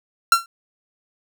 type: tone with exponential decay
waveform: 45% pulse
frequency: 1363 Hz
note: F6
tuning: 43 cents flat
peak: -7 dBFS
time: 0.32-0.46 s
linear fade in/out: 2 ms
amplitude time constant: 30 ms
effects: none